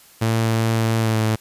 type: tone with pitch glide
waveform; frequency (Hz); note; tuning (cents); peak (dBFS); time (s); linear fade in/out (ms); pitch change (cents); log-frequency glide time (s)
sawtooth; 112.9 to 109.69; A2 to A2; +45 to -5; -13; 0.21-1.36; 10; -50; 0.97-1.2
effects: white hiss -49 dBFS RMS until 1.4 s + resampled to 32000 Hz